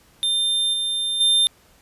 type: tone with level steps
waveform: square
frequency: 3600 Hz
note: A7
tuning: 39 cents sharp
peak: -19 / -22 / -15 dBFS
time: 0.23-1.47 s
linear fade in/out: 0 ms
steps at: 0.73 / 1.2 s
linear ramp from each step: 10 ms
effects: pink hiss -55 dBFS RMS until 1.81 s + resampled to 32000 Hz